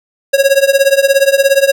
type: tone with tremolo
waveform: square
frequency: 549 Hz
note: C#5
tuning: 17 cents flat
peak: -4 dBFS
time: 0.33-1.72 s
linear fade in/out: 10 ms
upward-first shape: triangle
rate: 17 Hz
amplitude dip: 95%
effects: none